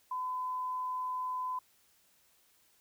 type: tone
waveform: sine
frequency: 1012 Hz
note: B5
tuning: 42 cents sharp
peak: -33 dBFS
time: 0.11-1.59 s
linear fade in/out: 5 ms
effects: white hiss -68 dBFS RMS until 2.8 s